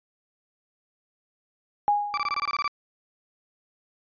sine tone with exponential decay, 824 Hz, G#5, 14 cents flat, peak -16 dBFS, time 1.88-2.48 s, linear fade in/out 0 ms, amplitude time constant 130 ms
35% pulse tone bursts, 1164 Hz, D6, 16 cents flat, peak -22 dBFS, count 10, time 2.14-2.678 s, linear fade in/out 0 ms, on 34 ms, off 22 ms
effects resampled to 11025 Hz

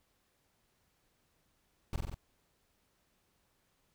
brown noise with echo, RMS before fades -33 dBFS, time 1.93-1.96 s, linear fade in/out 2 ms, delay 46 ms, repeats 4, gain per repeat -2 dB, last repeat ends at 2.144 s, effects pink hiss -75 dBFS RMS until 3.94 s

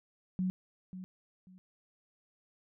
sine tone with echo, 185 Hz, F#3, in tune, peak -29 dBFS, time 0.39-0.5 s, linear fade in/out 0 ms, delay 540 ms, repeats 2, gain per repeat -12 dB, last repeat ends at 1.58 s, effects none

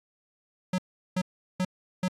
square tone bursts, 183.9 Hz, F#3, 10 cents flat, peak -25 dBFS, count 4, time 0.73-2.082 s, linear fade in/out 5 ms, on 53 ms, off 380 ms, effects low-pass 9000 Hz 12 dB/octave + AAC 48 kbps

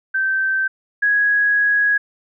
sine tone pair in turn, 1553 / 1662.6 Hz, G6 / G#6, -17 / +1 cents, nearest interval minor second, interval 118 cents, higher second, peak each -16 / -13 dBFS, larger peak second, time 0.14-0.68 / 1.02-1.98 s, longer second, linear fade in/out 10 ms, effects none

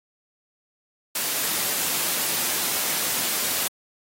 white noise, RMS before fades -25 dBFS, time 1.15-3.68 s, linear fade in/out 5 ms, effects high-pass 150 Hz 12 dB/octave + AAC 48 kbps

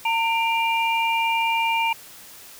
sine tone cluster, 909 / 2372 / 2819 Hz, A#5 / D7 / F7, -44 / +17 / +16 cents, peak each -21 / -24 / -29 dBFS, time 0.05-1.93 s, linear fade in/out 5 ms, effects white hiss -44 dBFS RMS until 2.59 s

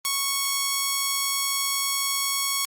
5% pulse tone, 1106 Hz, C#6, 4 cents flat, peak -11 dBFS, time 0.05-2.65 s, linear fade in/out 0 ms, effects Opus 32 kbps

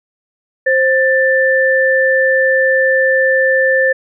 sine tone pair together, 526.2 / 1770 Hz, C5 / A6, +10 / +10 cents, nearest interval octave + major sixth, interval 2100 cents, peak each -12 dBFS, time 0.66-3.93 s, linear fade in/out 10 ms, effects none

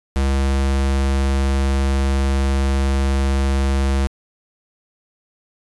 square tone, 67.9 Hz, C#2, 35 cents flat, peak -16 dBFS, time 0.16-4.07 s, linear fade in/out 0 ms, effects resampled to 24000 Hz

